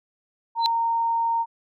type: tone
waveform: sine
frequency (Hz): 922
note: A#5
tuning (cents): -19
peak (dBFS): -20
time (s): 0.55-1.46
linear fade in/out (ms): 50
type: tone with exponential growth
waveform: sine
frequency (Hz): 4021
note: B7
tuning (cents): +30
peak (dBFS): -15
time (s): 0.59-0.66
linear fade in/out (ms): 0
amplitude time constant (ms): 15
effects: none